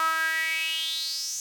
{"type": "tone with high-pass filter sweep", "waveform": "sawtooth", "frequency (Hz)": 322.1, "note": "E4", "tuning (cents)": -40, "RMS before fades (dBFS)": -28, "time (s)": [0, 1.4], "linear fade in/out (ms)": 0, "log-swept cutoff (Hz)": [1200, 6500], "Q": 7, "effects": []}